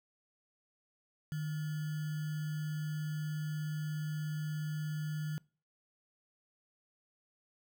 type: tone with sample-and-hold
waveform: sine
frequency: 152.8 Hz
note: D#3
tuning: 31 cents flat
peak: -34 dBFS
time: 1.32-5.38 s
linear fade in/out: 0 ms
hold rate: 1575 Hz
effects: noise-tail reverb RT60 0.4 s tail -25 dB re dry